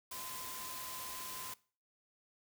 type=tone in noise; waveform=sine; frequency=1028 Hz; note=C6; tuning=31 cents flat; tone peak=-49 dBFS; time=0.11-1.54 s; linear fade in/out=5 ms; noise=white; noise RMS=-45 dBFS; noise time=0.11-1.54 s; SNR=-7 dB; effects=noise-tail reverb RT60 0.4 s tail -21 dB re dry